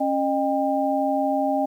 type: tone cluster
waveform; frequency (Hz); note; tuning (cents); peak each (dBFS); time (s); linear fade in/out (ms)
sine; 274.5 / 613 / 796; C#4 / D#5 / G5; -17 / -26 / +26; -24; 0-1.66; 10
effects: 9-bit